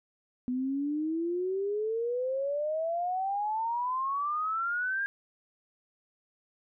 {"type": "exponential sweep", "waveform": "sine", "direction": "up", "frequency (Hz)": [246.9, 1627], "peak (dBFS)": -28, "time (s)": [0.48, 5.06], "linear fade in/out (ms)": 0, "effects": []}